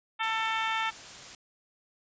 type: harmonic tone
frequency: 445.3 Hz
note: A4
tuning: 21 cents sharp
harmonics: 2 / 3 / 4 / 5 / 6 / 7 / 8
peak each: -32 / -33 / -35 / -36 / -38 / -40 / -40 dBFS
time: 0.19-0.91 s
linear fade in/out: 20 ms
type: noise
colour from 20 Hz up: white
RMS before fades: -45 dBFS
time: 0.23-1.35 s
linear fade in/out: 2 ms
effects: resampled to 16000 Hz